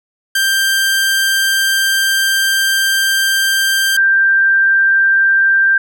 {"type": "tone pair in turn", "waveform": ["sawtooth", "sine"], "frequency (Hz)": [1578, 1578], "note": ["G6", "G6"], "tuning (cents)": [11, 11], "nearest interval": "unison", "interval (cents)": 0, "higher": "neither", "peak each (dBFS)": -8, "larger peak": "neither", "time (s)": [[0.35, 3.97], [3.97, 5.78]], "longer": "first", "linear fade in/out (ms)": 5, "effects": []}